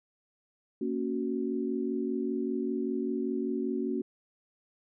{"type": "chord", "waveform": "sine", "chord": "F# major", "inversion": "first", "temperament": "equal with one note detuned", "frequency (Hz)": [232.1, 277.2, 370], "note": ["A#3", "C#4", "F#4"], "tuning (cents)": [-7, 0, 0], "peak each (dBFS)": -33, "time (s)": [0.81, 4.02], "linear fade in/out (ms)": 5, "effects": []}